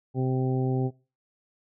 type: harmonic tone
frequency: 129.7 Hz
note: C3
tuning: 15 cents flat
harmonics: 1 / 2 / 3 / 4 / 5 / 6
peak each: -25 / -30 / -31 / -40 / -45 / -38 dBFS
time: 0.14-0.91 s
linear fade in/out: 50 ms
effects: noise-tail reverb RT60 0.3 s tail -19 dB re dry